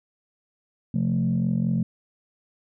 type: chord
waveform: sine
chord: F major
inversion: second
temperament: equal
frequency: 130.81 / 174.61 / 220 Hz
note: C3 / F3 / A3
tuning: 0 / 0 / 0 cents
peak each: -25 / -23 / -24 dBFS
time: 0.94-1.83 s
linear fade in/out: 5 ms
effects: tanh soft clip ceiling -15 dBFS